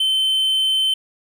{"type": "tone", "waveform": "triangle", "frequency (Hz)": 3080, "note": "G7", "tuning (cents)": -31, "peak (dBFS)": -14, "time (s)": [0, 0.94], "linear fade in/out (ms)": 5, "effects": []}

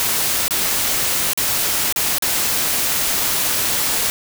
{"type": "noise with dropouts", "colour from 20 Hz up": "white", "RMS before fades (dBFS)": -19, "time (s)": [0, 4.1], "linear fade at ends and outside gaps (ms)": 0, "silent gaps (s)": [[0.481, 0.508], [1.333, 1.375], [1.925, 1.961], [2.184, 2.223]], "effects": []}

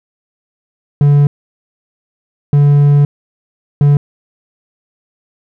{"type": "tone bursts at uneven times", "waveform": "triangle", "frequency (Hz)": 144.1, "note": "D3", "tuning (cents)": -33, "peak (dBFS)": -3, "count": 3, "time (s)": [[1.01, 1.27], [2.53, 3.05], [3.81, 3.97]], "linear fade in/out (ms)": 2, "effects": []}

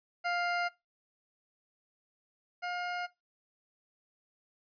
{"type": "tone pair in turn", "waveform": "20% pulse", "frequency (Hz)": [701, 710.8], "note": ["F5", "F5"], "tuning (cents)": [6, 30], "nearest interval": "unison", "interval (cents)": 24, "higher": "second", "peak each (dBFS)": [-25, -29], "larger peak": "first", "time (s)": [[0.24, 0.69], [2.62, 3.07]], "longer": "neither", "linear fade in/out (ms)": 20, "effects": ["noise-tail reverb RT60 0.2 s tail -19 dB re dry", "resampled to 11025 Hz"]}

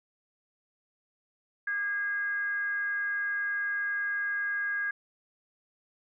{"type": "tone with frequency modulation", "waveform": "sine", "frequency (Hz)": 1635, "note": "G#6", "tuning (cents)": -28, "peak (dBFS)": -28, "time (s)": [1.67, 4.91], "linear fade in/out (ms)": 5, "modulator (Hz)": 433, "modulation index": 0.28, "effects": []}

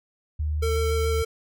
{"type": "tone", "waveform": "sine", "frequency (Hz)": 76, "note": "D#2", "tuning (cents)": -40, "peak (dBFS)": -23, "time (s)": [0.39, 1.23], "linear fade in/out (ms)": 10}
{"type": "tone with vibrato", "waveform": "square", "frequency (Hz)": 450, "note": "A4", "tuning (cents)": 39, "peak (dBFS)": -25, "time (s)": [0.62, 1.25], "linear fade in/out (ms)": 10, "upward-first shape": "square", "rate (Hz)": 7, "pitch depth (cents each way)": 9}
{"effects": []}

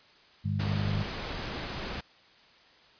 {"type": "harmonic tone", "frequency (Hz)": 50.5, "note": "G#1", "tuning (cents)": -48, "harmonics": [2, 3, 4], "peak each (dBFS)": [-29, -33, -35], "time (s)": [0.44, 1.04], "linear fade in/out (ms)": 20}
{"type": "noise", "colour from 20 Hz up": "pink", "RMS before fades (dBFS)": -36, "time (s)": [0.59, 2.01], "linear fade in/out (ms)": 10}
{"effects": ["white hiss -58 dBFS RMS until 2.99 s", "resampled to 11025 Hz"]}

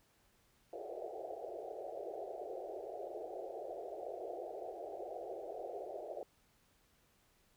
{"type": "band-pass noise", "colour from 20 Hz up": "white", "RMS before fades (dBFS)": -45, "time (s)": [0.73, 6.23], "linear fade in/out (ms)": 2, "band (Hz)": [350, 750], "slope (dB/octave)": 96, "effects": ["pink hiss -72 dBFS RMS until 7.56 s"]}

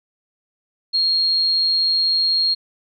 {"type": "tone", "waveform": "sine", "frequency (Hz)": 4256, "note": "C8", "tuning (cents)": 29, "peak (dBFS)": -15, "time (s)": [0.93, 2.55], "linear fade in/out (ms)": 20, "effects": []}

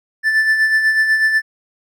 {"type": "tone with tremolo", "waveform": "triangle", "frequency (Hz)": 1760, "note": "A6", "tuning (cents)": 0, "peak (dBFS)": -8, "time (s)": [0.23, 1.42], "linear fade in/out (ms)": 50, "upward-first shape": "sine", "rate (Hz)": 8.1, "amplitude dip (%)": 50, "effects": []}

